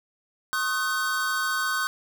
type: tone cluster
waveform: square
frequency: 1084 / 1250 / 1515 Hz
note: C#6 / D#6 / F#6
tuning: -39 / +8 / +40 cents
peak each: -32 / -31 / -27 dBFS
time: 0.53-1.87 s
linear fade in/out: 0 ms
effects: none